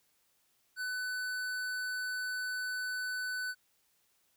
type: tone with tanh clipping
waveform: sine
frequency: 1500 Hz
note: F#6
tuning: 23 cents sharp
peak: -36 dBFS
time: 0.76-3.55 s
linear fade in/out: 50 ms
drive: 18 dB
effects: white hiss -73 dBFS RMS until 4.36 s